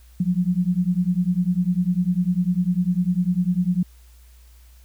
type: beating tone pair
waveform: sine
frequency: 174.61 / 184.61 Hz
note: F3 / F#3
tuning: 0 / -4 cents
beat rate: 10 Hz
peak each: -21 dBFS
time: 0.2-3.83 s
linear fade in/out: 5 ms
effects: added 60 Hz sine -46 dBFS peak until 4.84 s + white hiss -58 dBFS RMS until 4.84 s